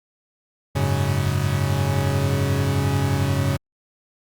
40% pulse chord, F# suspended second, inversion none, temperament equal, 92.5 / 103.83 / 138.59 Hz, F#2 / G#2 / C#3, 0 / 0 / 0 cents, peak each -23 / -24 / -21 dBFS, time 0.75-3.57 s, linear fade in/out 10 ms, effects Opus 48 kbps

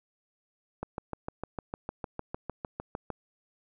click train, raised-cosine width 1 ms, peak -20 dBFS, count 16, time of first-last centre 0.83-3.103 s, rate 6.6 Hz, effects none

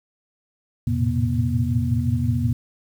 sine tone cluster, 86.3 / 110.9 / 116.5 / 129.8 / 240.2 Hz, F2 / A2 / A#2 / C3 / B3, -20 / +14 / -1 / -13 / -48 cents, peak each -25 dBFS, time 0.87-2.53 s, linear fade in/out 5 ms, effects 8-bit

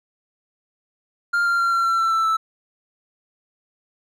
triangle tone with pitch steps, 1400 / 1387.9 / 1375.9 / 1364.1 / 1352.3 / 1340.6 / 1329.1 / 1317.6 Hz, F6 / F6 / F6 / F6 / E6 / E6 / E6 / E6, +4 / -11 / -26 / -41 / +44 / +29 / +14 / -1 cents, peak -15 dBFS, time 1.33-2.37 s, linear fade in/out 10 ms, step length 130 ms, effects none

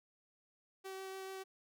sawtooth tone with vibrato, 382.5 Hz, G4, 42 cents flat, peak -40 dBFS, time 0.84-1.44 s, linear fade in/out 20 ms, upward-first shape sine, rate 6.9 Hz, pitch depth 8 cents each way, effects none

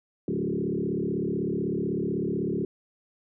sine tone with frequency modulation, 280 Hz, C#4, 18 cents sharp, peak -25 dBFS, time 0.28-2.65 s, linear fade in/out 2 ms, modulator 36 Hz, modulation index 3.7, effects none

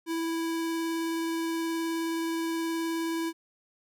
square tone with vibrato, 329.6 Hz, E4, in tune, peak -29 dBFS, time 0.06-3.33 s, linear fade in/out 50 ms, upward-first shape triangle, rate 19 Hz, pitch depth 10 cents each way, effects none

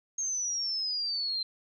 sine exponential sweep, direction down, 6480 to 4109 Hz, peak -29 dBFS, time 0.18-1.43 s, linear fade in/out 5 ms, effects none

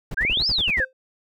brown noise bursts, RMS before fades -29 dBFS, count 8, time 0.11-0.803 s, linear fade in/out 5 ms, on 35 ms, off 59 ms
sine exponential two-way sweep, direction up then down, 1521 to 5340 to 1521 Hz, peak -19 dBFS, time 0.17-0.85 s, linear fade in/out 10 ms, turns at 0.48 s
clicks, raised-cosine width 2 ms, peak -16 / -22 / -21 dBFS, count 3, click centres 0.25 / 0.298 / 0.373 s
triangle tone with exponential decay, 520 Hz, C5, 11 cents flat, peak -22 dBFS, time 0.8-0.93 s, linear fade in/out 2 ms, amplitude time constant 28 ms
effects none

